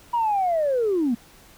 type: linear sweep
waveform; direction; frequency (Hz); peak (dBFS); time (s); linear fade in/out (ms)
sine; down; 969 to 220; -18; 0.13-1.15; 10
effects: tanh soft clip ceiling -15 dBFS + pink hiss -51 dBFS RMS until 1.57 s